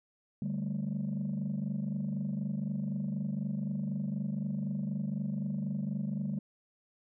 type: chord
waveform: sine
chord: D suspended fourth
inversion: none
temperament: equal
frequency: 146.83 / 196 / 220 Hz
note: D3 / G3 / A3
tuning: 0 / 0 / 0 cents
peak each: -35 / -33 / -36 dBFS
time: 0.42-6.39 s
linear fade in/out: 2 ms
effects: tanh soft clip ceiling -27 dBFS